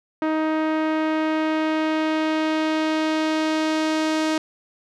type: tone with low-pass filter sweep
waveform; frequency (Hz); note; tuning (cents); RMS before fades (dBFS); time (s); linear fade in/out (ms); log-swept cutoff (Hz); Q
sawtooth; 313.6; D#4; +14; -22; 0.22-4.38; 2; 1700 to 6400; 0.87
effects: none